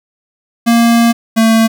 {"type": "tone pair in turn", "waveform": "square", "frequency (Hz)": [233.1, 224.5], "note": ["A#3", "A3"], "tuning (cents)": [0, 35], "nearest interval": "minor second", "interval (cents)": 65, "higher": "first", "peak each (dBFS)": -7, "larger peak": "neither", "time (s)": [[0.66, 1.13], [1.36, 1.68]], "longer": "first", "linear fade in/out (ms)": 20, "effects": []}